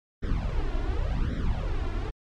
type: noise with flanger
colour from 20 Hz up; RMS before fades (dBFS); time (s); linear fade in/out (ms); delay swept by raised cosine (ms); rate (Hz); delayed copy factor
brown; -27; 0.22-2.11; 20; 0.54 to 2.94; 0.89; +0.95
effects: low-pass 4000 Hz 12 dB/octave + MP3 96 kbps